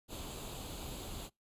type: noise with comb filter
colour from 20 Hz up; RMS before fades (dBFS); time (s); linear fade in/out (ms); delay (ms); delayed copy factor
pink; -44; 0.08-1.3; 50; 0.27; +0.65
effects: noise-tail reverb RT60 0.2 s tail -26 dB re dry + resampled to 32000 Hz